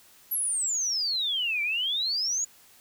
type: exponential two-way sweep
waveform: sine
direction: down then up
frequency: 11840 to 2300 to 6940 Hz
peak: -25 dBFS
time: 0.31-2.45 s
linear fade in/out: 10 ms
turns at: 1.62 s
effects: white hiss -56 dBFS RMS until 2.8 s